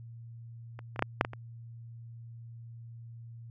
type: clicks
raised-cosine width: 0.5 ms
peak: -29 / -28 / -15 / -10 / -7 / -17 / -26 dBFS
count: 7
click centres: 0.791 / 0.961 / 0.993 / 1.024 / 1.211 / 1.249 / 1.334 s
effects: added 116 Hz sine -44 dBFS peak until 3.5 s